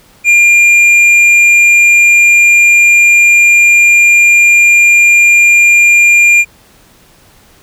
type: tone with tanh clipping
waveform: triangle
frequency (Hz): 2400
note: D7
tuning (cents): +37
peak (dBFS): -4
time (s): 0.24-6.45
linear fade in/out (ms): 50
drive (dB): 10
effects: pink hiss -44 dBFS RMS until 7.62 s